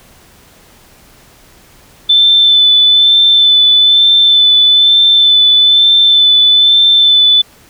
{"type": "tone with vibrato", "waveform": "sine", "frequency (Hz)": 3520, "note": "A7", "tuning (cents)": 0, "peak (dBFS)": -4, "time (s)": [2.09, 7.42], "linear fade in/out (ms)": 10, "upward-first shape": "sine", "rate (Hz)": 1.1, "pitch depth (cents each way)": 17, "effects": ["pink hiss -43 dBFS RMS until 7.69 s"]}